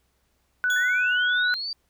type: tone with pitch glide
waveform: sine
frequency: 1487 to 1475 Hz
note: F#6 to F#6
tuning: +8 to -6 cents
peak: -20 dBFS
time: 0.64-1.54 s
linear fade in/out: 0 ms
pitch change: -14 cents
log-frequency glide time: 1.01-1.16 s
type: tone with exponential decay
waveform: 30% pulse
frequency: 3393 Hz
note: G#7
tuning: 36 cents sharp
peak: -25 dBFS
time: 0.7-1.26 s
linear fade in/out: 1 ms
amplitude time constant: 120 ms
type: linear sweep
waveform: sine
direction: up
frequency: 1716 to 4699 Hz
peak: -28 dBFS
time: 0.76-1.73 s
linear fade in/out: 2 ms
effects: added 64 Hz sine -70 dBFS peak until 1.89 s + pink hiss -70 dBFS RMS until 1.89 s